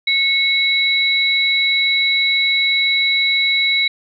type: tone pair together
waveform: sine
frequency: 2193 / 3907 Hz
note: C#7 / B7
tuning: -19 / -19 cents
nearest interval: minor seventh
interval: 1000 cents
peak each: -16 dBFS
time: 0.07-3.88 s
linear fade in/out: 5 ms
effects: none